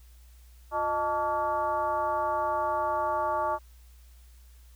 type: tone with frequency modulation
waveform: sine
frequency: 880 Hz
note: A5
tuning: in tune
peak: -25 dBFS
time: 0.71-3.59 s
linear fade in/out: 50 ms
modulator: 263 Hz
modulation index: 1.3
effects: added 60 Hz sine -50 dBFS peak until 4.75 s + white hiss -63 dBFS RMS until 4.75 s